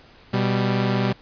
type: tone pair together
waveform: sawtooth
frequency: 123.97 / 196 Hz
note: B2 / G3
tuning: +7 / 0 cents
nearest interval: minor sixth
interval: 793 cents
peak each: -18 dBFS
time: 0.33-1.13 s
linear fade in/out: 10 ms
effects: pink hiss -50 dBFS RMS until 1.21 s + resampled to 11025 Hz